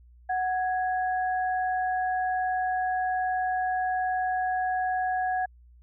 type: tone pair together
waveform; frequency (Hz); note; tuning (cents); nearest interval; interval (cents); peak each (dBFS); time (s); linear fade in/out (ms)
sine; 740 / 1661.2; F#5 / G#6; 0 / 0; octave + major second; 1400; -25 / -33; 0.29-5.46; 10
effects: added 60 Hz sine -51 dBFS peak until 5.82 s